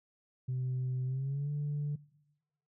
sine tone with pitch glide, 128.1 to 146.3 Hz, C3 to D3, -36 to -6 cents, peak -30 dBFS, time 0.48-1.96 s, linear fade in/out 10 ms, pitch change +230 cents, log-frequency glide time 1.05-1.51 s, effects noise-tail reverb RT60 1.0 s tail -22 dB re dry + tanh soft clip ceiling -29 dBFS

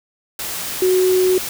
sine tone in noise, 370 Hz, F#4, in tune, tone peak -12 dBFS, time 0.82-1.38 s, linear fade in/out 2 ms, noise white, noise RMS -26 dBFS, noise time 0.39-1.49 s, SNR +11 dB, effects none

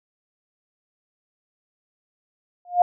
sine tone with exponential growth, 710 Hz, F5, 28 cents sharp, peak -8 dBFS, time 2.65-2.82 s, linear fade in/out 2 ms, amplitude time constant 35 ms, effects none

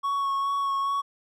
triangle tone with vibrato, 1108.7 Hz, C#6, in tune, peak -22 dBFS, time 0.03-1.02 s, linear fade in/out 20 ms, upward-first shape sine, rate 2.4 Hz, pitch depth 16 cents each way, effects none

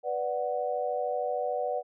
sine chord, B minor, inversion none, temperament equal, 493.9 / 587.3 / 740 Hz, B4 / D5 / F#5, 0 / 0 / 0 cents, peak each -32 dBFS, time 0.03-1.83 s, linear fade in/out 50 ms, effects none

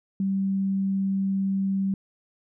sine tone, 194.1 Hz, G3, 17 cents flat, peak -22 dBFS, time 0.2-1.94 s, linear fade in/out 2 ms, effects none

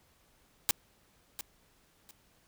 white noise with echo, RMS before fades -26 dBFS, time 0.69-0.71 s, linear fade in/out 0 ms, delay 700 ms, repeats 2, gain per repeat -13 dB, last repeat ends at 2.11 s, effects pink hiss -67 dBFS RMS until 2.47 s

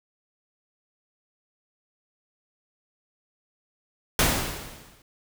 pink noise with exponential decay, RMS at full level -18 dBFS, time 4.19-5.02 s, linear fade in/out 2 ms, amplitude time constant 180 ms, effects none

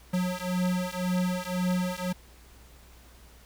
square beating tone pair, 180.5 / 182.4 Hz, F#3 / F#3, -43 / -24 cents, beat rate 1.9 Hz, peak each -30 / -30 dBFS, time 0.13-2.13 s, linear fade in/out 10 ms, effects added 60 Hz sine -52 dBFS peak until 3.45 s + pink hiss -56 dBFS RMS until 3.45 s

